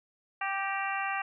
harmonic tone with a mistuned harmonic, 392 Hz, G4, in tune, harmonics 2 / 3 / 4 / 5 / 6 / 7, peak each -34 / -36 / -37 / -38 / -39 / -39 dBFS, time 0.41-1.22 s, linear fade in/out 5 ms, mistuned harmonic 5, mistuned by -40 cents, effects none

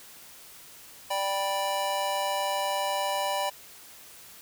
square chord, G major, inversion second, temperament just, 588 / 784 / 980 Hz, D5 / G5 / B5, +2 / 0 / -14 cents, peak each -32 dBFS, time 1.1-3.5 s, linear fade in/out 10 ms, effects white hiss -49 dBFS RMS until 4.41 s

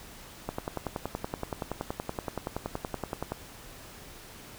click train, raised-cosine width 1 ms, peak -17 dBFS, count 31, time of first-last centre 0.49-3.32 s, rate 10.6 Hz, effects pink hiss -48 dBFS RMS until 4.58 s

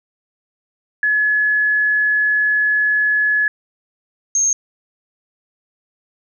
sine tone pair in turn, 1702 / 6426 Hz, G#6 / G8, +42 / +42 cents, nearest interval octave + major seventh, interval 2300 cents, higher second, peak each -13 dBFS, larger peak neither, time 1.03-3.48 / 4.35-4.53 s, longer first, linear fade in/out 2 ms, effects none

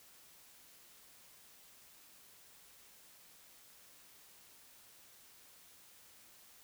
silence, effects white hiss -61 dBFS RMS until 6.63 s

